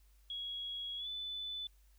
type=tone with pitch glide; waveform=sine; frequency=3322 to 3497 Hz; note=G#7 to A7; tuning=0 to -11 cents; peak=-39 dBFS; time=0.3-1.67 s; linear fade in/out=2 ms; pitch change=+89 cents; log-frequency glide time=0.97-1.08 s; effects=added 50 Hz sine -62 dBFS peak until 1.98 s + white hiss -74 dBFS RMS until 1.98 s